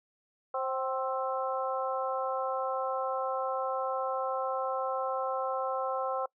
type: harmonic tone with a mistuned harmonic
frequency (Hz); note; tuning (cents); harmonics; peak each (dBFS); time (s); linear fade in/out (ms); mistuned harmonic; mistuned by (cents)
263.9; C4; +15; 2 / 3 / 4 / 5; -33 / -35 / -36 / -37; 0.54-6.26; 5; 3; -40
effects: noise-tail reverb RT60 0.1 s tail -24 dB re dry